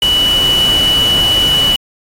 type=tone in noise; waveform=sine; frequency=2954 Hz; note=F#7; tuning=3 cents flat; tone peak=-9 dBFS; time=0.02-1.76 s; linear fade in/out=2 ms; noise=pink; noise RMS=-21 dBFS; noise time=0.02-1.76 s; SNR=+9 dB; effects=AAC 48 kbps